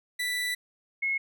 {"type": "tone pair in turn", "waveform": ["30% pulse", "sine"], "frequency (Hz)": [1975.5, 2173], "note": ["B6", "C#7"], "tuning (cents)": [0, -35], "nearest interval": "major second", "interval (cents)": 165, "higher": "second", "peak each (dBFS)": -25, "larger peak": "neither", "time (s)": [[0.19, 0.55], [1.02, 1.18]], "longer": "first", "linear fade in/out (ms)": 10, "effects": []}